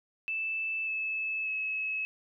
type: tone with pitch steps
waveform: sine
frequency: 2637 / 2608 / 2580 Hz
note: E7 / E7 / E7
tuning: 0 / -19 / -38 cents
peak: -30 dBFS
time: 0.28-2.05 s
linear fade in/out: 0 ms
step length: 590 ms
effects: none